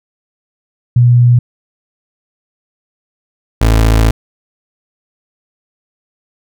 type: tone pair in turn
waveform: sine / 30% pulse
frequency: 121.6 / 54.99 Hz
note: B2 / A1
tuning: -26 / 0 cents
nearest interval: octave + major second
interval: 1374 cents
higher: first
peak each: -4 dBFS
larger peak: neither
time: 0.96-1.39 / 3.61-4.11 s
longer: second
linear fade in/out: 5 ms
effects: none